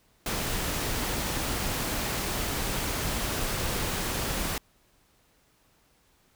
pink noise, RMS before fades -30 dBFS, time 0.26-4.58 s, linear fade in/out 2 ms, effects pink hiss -65 dBFS RMS until 6.35 s

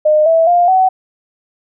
sine tone with pitch steps, 611 / 654.9 / 701.9 / 752.2 Hz, D#5 / E5 / F5 / F#5, -32 / -11 / +9 / +28 cents, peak -7 dBFS, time 0.05-0.89 s, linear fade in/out 10 ms, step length 210 ms, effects none

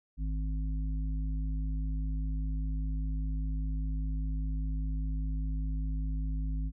harmonic tone, 52.5 Hz, G#1, 19 cents sharp, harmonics 1 / 3 / 5, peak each -30 / -40 / -44 dBFS, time 0.17-6.72 s, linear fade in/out 50 ms, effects none

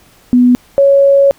sine tone pair in turn, 246.9 / 555.5 Hz, B3 / C#5, 0 / +4 cents, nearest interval octave + major second, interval 1404 cents, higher second, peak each -4 dBFS, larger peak neither, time 0.33-0.55 / 0.78-1.31 s, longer second, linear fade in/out 0 ms, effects pink hiss -46 dBFS RMS until 1.38 s

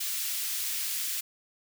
white high-pass noise, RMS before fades -32 dBFS, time 0-1.21 s, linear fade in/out 10 ms, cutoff 2300 Hz, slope 12 dB/octave, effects none

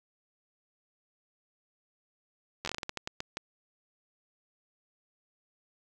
slowing click train, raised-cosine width 0.2 ms, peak -17 dBFS, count 13, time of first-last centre 2.65-3.371 s, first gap 11 ms, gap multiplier 1.28, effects none

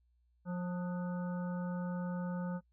harmonic tone with a mistuned harmonic, 177.9 Hz, F3, 32 cents sharp, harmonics 1 / 3 / 5 / 7 / 8, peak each -35 / -45 / -49 / -52 / -53 dBFS, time 0.45-2.61 s, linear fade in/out 50 ms, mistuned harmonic 8, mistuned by +72 cents, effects noise-tail reverb RT60 0.1 s tail -26 dB re dry + added 60 Hz sine -69 dBFS peak until 2.72 s

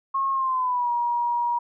sine tone with pitch glide, 1084 to 954.6 Hz, C#6 to A#5, -39 to +41 cents, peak -21 dBFS, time 0.14-1.59 s, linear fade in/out 10 ms, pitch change -220 cents, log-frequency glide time 0.32-0.91 s, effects none

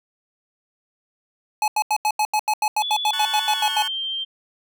square tone bursts, 851 Hz, G#5, 42 cents sharp, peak -18 dBFS, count 16, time 1.62-3.824 s, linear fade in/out 2 ms, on 59 ms, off 84 ms
sine tone with pitch glide, 3438 to 3153 Hz, A7 to G7, -41 to +9 cents, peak -24 dBFS, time 2.81-4.25 s, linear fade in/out 20 ms, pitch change -150 cents, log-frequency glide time 3.51-3.79 s
25% pulse chord, F# minor, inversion first, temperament equal, 880 / 1108.7 / 1480 Hz, A5 / C#6 / F#6, 0 / 0 / 0 cents, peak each -29 / -32 / -27 dBFS, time 3.13-3.88 s, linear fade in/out 5 ms
effects none

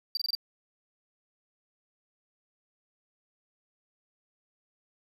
triangle tone bursts, 4699 Hz, D8, in tune, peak -26 dBFS, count 5, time 0.15-0.351 s, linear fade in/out 2 ms, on 21 ms, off 24 ms, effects none

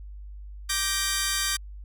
10% pulse chord, G minor, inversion second, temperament just, 1176 / 1568 / 1881.6 Hz, D6 / G6 / Bb6, +2 / 0 / +16 cents, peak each -23 / -20 / -21 dBFS, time 0.69-1.57 s, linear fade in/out 10 ms, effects added 50 Hz sine -38 dBFS peak until 1.84 s

